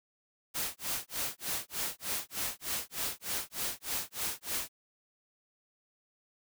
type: noise with tremolo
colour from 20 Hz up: white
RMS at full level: -33 dBFS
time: 0.54-4.69 s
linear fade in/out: 20 ms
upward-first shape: sine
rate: 3.3 Hz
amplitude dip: 100%
effects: none